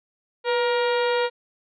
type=harmonic tone with a mistuned harmonic; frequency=472.2 Hz; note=A#4; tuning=22 cents sharp; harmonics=1 / 2 / 3 / 4 / 5 / 6 / 7 / 8 / 9; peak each=-21 / -27 / -31 / -33 / -35 / -37 / -38 / -39 / -40 dBFS; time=0.44-1.3 s; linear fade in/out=50 ms; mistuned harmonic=1; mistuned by=+59 cents; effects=none